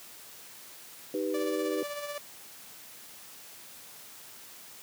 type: chord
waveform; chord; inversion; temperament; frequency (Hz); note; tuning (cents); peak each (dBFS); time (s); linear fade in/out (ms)
sine; Eb augmented; none; equal; 311.1 / 392 / 493.9; Eb4 / G4 / B4; 0 / 0 / 0; -33; 1.14-1.83; 2
type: tone with tremolo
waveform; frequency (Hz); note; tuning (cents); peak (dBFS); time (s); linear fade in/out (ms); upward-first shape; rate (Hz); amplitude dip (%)
sawtooth; 583; D5; -13; -30; 1.34-2.18; 2; sine; 16; 45
effects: white hiss -49 dBFS RMS until 4.82 s + high-pass 100 Hz 12 dB/octave